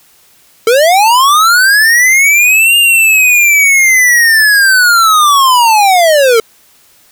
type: linear two-way sweep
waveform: square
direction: up then down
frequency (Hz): 436.3 to 2823 to 436.3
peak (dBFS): -5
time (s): 0.67-6.4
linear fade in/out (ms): 2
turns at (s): 2.77
effects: white hiss -46 dBFS RMS until 7.11 s